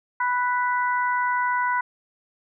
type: harmonic tone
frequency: 493.9 Hz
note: B4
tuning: in tune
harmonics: 2 / 3 / 4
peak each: -22 / -26 / -31 dBFS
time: 0.2-1.81 s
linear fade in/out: 5 ms
effects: none